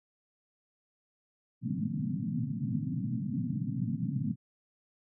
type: band-pass noise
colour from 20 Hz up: pink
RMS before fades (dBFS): -33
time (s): 1.61-4.36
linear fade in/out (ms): 50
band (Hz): 110 to 270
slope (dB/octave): 96
effects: none